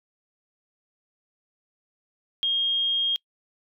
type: tone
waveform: sine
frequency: 3240 Hz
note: G#7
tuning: 43 cents flat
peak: -21 dBFS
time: 2.43-3.16 s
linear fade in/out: 0 ms
effects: noise-tail reverb RT60 0.1 s tail -26 dB re dry